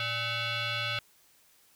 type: tone with frequency modulation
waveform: sine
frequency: 587.3 Hz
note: D5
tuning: in tune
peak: -28 dBFS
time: 0-0.99 s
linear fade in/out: 2 ms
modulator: 702 Hz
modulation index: 4.9
effects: tanh soft clip ceiling -26 dBFS + white hiss -63 dBFS RMS until 1.75 s